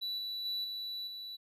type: tone with level steps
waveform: triangle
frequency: 3951 Hz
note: B7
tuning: in tune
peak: -33 / -35 / -32 / -36 / -40 dBFS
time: 0.01-1.37 s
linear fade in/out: 20 ms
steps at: 0.18 / 0.45 / 0.64 / 1.07 s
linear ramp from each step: 5 ms
effects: resampled to 32000 Hz